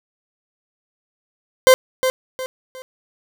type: tone with echo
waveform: 40% pulse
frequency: 518 Hz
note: C5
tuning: 17 cents flat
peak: -6 dBFS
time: 1.67-1.74 s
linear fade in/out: 0 ms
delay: 360 ms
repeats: 3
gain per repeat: -9 dB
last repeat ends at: 2.82 s
effects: none